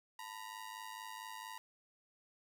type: ring-modulated tone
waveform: sawtooth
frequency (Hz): 948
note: A#5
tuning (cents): +29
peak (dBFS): -39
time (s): 0.19-1.58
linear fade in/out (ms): 0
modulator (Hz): 52.2
effects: none